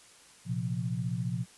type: chord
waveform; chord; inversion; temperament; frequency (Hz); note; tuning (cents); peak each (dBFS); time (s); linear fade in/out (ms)
sine; Bb suspended second; none; just; 116.54 / 131.11 / 174.81; Bb2 / C3 / F3; 0 / +4 / +2; -34; 0.45-1.46; 50
effects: white hiss -56 dBFS RMS until 1.57 s + resampled to 24000 Hz